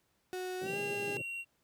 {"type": "tone with pitch glide", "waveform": "35% pulse", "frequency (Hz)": [367.8, 405.7], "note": ["F#4", "G#4"], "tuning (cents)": [-10, -41], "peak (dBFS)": -35, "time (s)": [0.33, 1.17], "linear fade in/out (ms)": 0, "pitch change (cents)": 169, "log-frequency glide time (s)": [0.59, 0.78]}
{"type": "band-pass noise", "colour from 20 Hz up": "pink", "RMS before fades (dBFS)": -45, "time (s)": [0.61, 1.22], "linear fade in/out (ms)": 5, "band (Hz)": [110, 620], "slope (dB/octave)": 96}
{"type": "tone", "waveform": "triangle", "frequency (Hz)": 2746, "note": "F7", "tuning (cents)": -30, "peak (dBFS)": -36, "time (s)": [0.65, 1.45], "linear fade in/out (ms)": 50}
{"effects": ["pink hiss -75 dBFS RMS until 1.63 s", "high-pass 60 Hz 12 dB/octave"]}